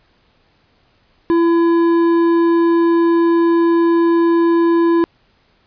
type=tone with hard clipping; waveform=sine; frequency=336.4 Hz; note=E4; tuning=35 cents sharp; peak=-12 dBFS; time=1.3-5.04 s; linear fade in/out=0 ms; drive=8 dB; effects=pink hiss -57 dBFS RMS until 5.66 s + resampled to 11025 Hz